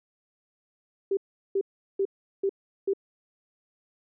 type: tone bursts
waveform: sine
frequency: 392 Hz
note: G4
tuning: in tune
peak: -22 dBFS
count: 5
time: 1.11-2.935 s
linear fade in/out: 5 ms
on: 61 ms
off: 380 ms
effects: none